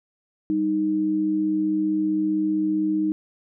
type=tone pair together; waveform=sine; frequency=195.69 / 311.1 Hz; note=G3 / D#4; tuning=-3 / 0 cents; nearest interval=minor sixth; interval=803 cents; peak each=-29 / -20 dBFS; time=0.5-3.12 s; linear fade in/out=0 ms; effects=none